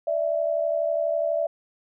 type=tone pair together; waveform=sine; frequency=589 / 661.1 Hz; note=D5 / E5; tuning=+5 / +5 cents; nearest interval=major second; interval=200 cents; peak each=-25 / -24 dBFS; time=0.07-1.47 s; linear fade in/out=5 ms; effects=none